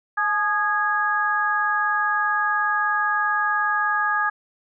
sine tone cluster, 849 / 1233 / 1656 Hz, G#5 / D#6 / G#6, +38 / -16 / -5 cents, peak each -26 / -23 / -22 dBFS, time 0.17-4.3 s, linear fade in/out 10 ms, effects none

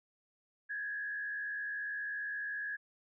sine tone with frequency modulation, 1674 Hz, G#6, 13 cents sharp, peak -36 dBFS, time 0.69-2.77 s, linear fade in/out 20 ms, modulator 74.7 Hz, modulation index 0.7, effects none

